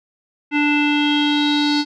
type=tone with low-pass filter sweep; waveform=square; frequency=293.7 Hz; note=D4; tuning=in tune; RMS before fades=-17 dBFS; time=0.51-1.85 s; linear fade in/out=50 ms; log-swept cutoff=2400 to 4500 Hz; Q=6.4; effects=none